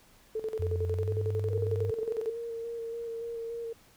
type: tone with tremolo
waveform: sine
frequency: 438.8 Hz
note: A4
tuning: 5 cents flat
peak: -29 dBFS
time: 0.35-2.3 s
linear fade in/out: 5 ms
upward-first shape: square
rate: 11 Hz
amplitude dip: 75%
type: tone with pitch glide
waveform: sine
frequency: 90 to 99.86 Hz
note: F#2 to G2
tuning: -47 to +33 cents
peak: -29 dBFS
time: 0.59-1.91 s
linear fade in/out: 10 ms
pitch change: +180 cents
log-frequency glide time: 0.91-1.13 s
type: tone with vibrato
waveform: sine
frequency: 462.2 Hz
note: A#4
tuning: 15 cents flat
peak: -34 dBFS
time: 1.5-3.73 s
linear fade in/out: 5 ms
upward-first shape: square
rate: 3.5 Hz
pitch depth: 15 cents each way
effects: pink hiss -60 dBFS RMS until 3.96 s